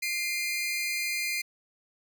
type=tone pair together; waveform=sawtooth; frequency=2093 / 2412 Hz; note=C7 / D7; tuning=0 / +46 cents; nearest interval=major second; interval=246 cents; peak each=-28 dBFS; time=0.02-1.42 s; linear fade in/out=10 ms; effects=none